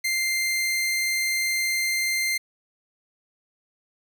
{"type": "tone", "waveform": "sawtooth", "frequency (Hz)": 2093, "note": "C7", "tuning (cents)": 0, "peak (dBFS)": -19, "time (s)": [0.04, 2.38], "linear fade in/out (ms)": 10, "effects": []}